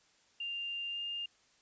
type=tone with pitch glide; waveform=sine; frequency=2794 to 2812 Hz; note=F7 to F7; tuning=0 to +11 cents; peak=-36 dBFS; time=0.4-1.26 s; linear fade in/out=5 ms; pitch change=+11 cents; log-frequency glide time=0.9-0.99 s; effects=white hiss -68 dBFS RMS until 1.61 s + resampled to 16000 Hz